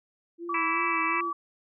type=tone with vibrato; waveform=sine; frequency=334.3 Hz; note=E4; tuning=24 cents sharp; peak=-34 dBFS; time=0.38-1.33 s; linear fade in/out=50 ms; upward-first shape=sine; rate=2.7 Hz; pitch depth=54 cents each way
type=tone; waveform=sine; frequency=1147 Hz; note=D6; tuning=41 cents flat; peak=-28 dBFS; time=0.49-1.33 s; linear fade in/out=5 ms
type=harmonic tone; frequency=329.8 Hz; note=E4; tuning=1 cent sharp; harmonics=3 / 4 / 5 / 6 / 7 / 8; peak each=-33 / -38 / -41 / -33 / -31 / -33 dBFS; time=0.54-1.21 s; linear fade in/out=5 ms
effects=none